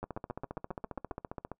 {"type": "two click trains", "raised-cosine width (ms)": 1, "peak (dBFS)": [-24, -24], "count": [23, 9], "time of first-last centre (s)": [[0.04, 1.517], [0.03, 1.111]], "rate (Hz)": [14.9, 7.4], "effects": ["noise-tail reverb RT60 0.1 s tail -24 dB re dry"]}